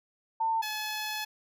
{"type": "tone pair in turn", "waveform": ["sine", "10% pulse"], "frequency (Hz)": [898, 855.5], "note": ["A5", "A5"], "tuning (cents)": [35, -49], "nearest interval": "minor second", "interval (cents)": 84, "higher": "first", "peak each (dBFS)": [-25, -24], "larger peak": "second", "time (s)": [[0.4, 0.62], [0.62, 1.25]], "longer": "second", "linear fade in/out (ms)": 10, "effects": []}